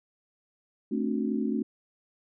sine chord, D dominant seventh, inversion second, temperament just, 220.2 / 264.3 / 293.7 / 367.1 Hz, A3 / C4 / D4 / F#4, +2 / +18 / 0 / -14 cents, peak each -29 / -31 / -33 / -35 dBFS, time 0.91-1.63 s, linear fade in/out 10 ms, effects none

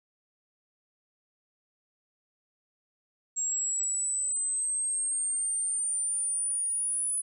sine exponential sweep, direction up, 7550 to 9956 Hz, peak -27 dBFS, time 3.36-7.22 s, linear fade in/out 20 ms, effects none

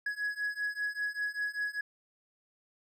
triangle beating tone pair, 1673 / 1678.1 Hz, G#6 / G#6, +12 / +18 cents, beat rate 5.1 Hz, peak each -34 / -33 dBFS, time 0.06-1.81 s, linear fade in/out 5 ms, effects none

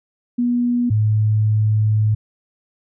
sine tone pair in turn, 242.2 / 107.45 Hz, B3 / A2, -34 / -41 cents, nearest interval octave + major second, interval 1407 cents, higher first, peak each -15 / -13 dBFS, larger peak second, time 0.38-0.9 / 0.9-2.15 s, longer second, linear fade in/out 10 ms, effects none

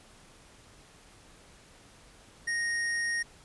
square tone, 1864.7 Hz, A#6, in tune, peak -29 dBFS, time 2.47-3.23 s, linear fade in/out 10 ms, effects pink hiss -56 dBFS RMS until 3.44 s + resampled to 24000 Hz

